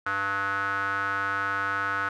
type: tone with band-pass filter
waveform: square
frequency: 98.7 Hz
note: G2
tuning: 12 cents sharp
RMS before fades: -28 dBFS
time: 0.06-2.09 s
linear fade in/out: 5 ms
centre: 1400 Hz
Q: 9.6
effects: none